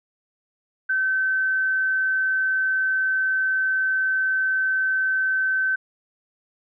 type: tone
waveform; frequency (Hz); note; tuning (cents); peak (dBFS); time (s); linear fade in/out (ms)
sine; 1536; G6; -36; -19; 0.89-5.76; 10
effects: none